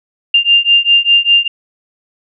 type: beating tone pair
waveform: sine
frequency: 2794 / 2799 Hz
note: F7 / F7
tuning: 0 / +3 cents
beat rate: 5 Hz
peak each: -10 dBFS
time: 0.34-1.48 s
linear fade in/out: 5 ms
effects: none